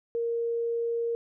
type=tone; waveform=sine; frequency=466 Hz; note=A#4; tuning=1 cent flat; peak=-26 dBFS; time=0.15-1.15 s; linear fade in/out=0 ms; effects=none